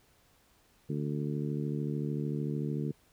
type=harmonic tone; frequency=73.4 Hz; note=D2; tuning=in tune; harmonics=2 / 3 / 4 / 5 / 6; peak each=-33 / -37 / -39 / -41 / -43 dBFS; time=0.89-2.92 s; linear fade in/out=10 ms; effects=pink hiss -66 dBFS RMS until 3.12 s